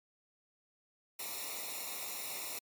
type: noise with comb filter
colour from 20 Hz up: white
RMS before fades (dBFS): -41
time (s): 1.19-2.59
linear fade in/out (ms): 5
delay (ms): 0.63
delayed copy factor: -0.9
effects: MP3 96 kbps